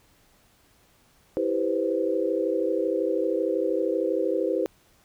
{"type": "chord", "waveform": "sine", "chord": "C major seventh", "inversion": "first", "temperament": "just", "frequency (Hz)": [327, 392.4, 490.5, 523.3], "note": ["E4", "G4", "B4", "C5"], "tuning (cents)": [-14, 2, -12, 0], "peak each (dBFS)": -28, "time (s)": [1.37, 4.66], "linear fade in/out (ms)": 0, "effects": ["pink hiss -61 dBFS RMS until 5.04 s"]}